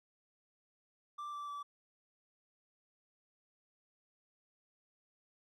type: tone with pitch steps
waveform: triangle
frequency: 1177 / 1166.2 / 1155.4 Hz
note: D6 / D6 / D6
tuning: +3 / -13 / -29 cents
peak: -39 dBFS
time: 1.18-1.63 s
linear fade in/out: 10 ms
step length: 150 ms
effects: none